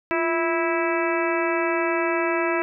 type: harmonic tone with a mistuned harmonic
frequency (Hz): 328.2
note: E4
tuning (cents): -8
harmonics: 1 / 2 / 3 / 4 / 5 / 6 / 7 / 8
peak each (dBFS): -24 / -27 / -29 / -30 / -31 / -32 / -32 / -33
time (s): 0.11-2.62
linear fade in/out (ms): 0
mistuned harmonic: 1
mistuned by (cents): +85
effects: none